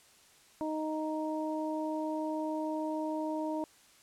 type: harmonic tone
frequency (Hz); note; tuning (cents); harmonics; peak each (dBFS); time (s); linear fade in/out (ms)
311.1; D#4; 0; 1 / 2 / 3; -34 / -37 / -39; 0.61-3.64; 0
effects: white hiss -61 dBFS RMS until 4.02 s + low-pass 10000 Hz 12 dB/octave